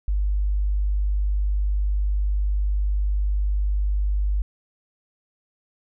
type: tone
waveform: sine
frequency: 50 Hz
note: G1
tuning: 35 cents sharp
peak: -19 dBFS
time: 0.08-4.42 s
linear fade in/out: 0 ms
effects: none